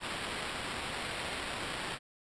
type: noise with sample-and-hold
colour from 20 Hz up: violet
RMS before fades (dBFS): -38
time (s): 0-1.99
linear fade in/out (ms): 50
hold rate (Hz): 6300
effects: resampled to 22050 Hz